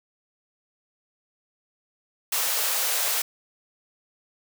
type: high-pass noise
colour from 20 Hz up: white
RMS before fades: -25 dBFS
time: 2.32-3.22 s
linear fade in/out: 5 ms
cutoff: 430 Hz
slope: 96 dB/octave
effects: none